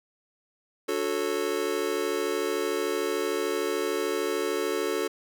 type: chord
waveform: square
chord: D major seventh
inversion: none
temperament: just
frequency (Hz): 293.7 / 367.1 / 440.5 / 550.6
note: D4 / F#4 / A4 / C#5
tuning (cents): 0 / -14 / +2 / -12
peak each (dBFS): -36 / -31 / -30 / -36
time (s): 0.88-5.08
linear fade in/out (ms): 10
effects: none